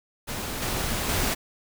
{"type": "noise with level steps", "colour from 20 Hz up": "pink", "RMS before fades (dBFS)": [-32, -28, -25], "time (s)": [0.27, 1.35], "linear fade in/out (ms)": 20, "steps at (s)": [0.62, 1.09], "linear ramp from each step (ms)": 2, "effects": []}